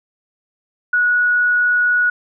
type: tone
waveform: sine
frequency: 1462 Hz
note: F#6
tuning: 21 cents flat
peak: -12 dBFS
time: 0.93-2.1 s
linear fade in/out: 5 ms
effects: none